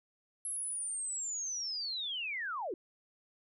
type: linear sweep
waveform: sine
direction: down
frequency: 11090 to 311.1 Hz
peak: -35 dBFS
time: 0.45-2.74 s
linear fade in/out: 2 ms
effects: none